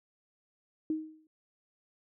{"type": "tone with exponential decay", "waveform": "sine", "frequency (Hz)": 313.5, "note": "D#4", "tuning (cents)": 13, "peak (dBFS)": -26, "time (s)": [0.9, 1.27], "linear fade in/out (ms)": 2, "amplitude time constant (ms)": 79, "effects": []}